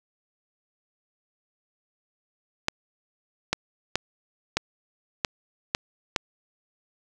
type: clicks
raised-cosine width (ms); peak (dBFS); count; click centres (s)
0.2; -5; 7; 2.684 / 3.53 / 3.956 / 4.57 / 5.248 / 5.749 / 6.162
effects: none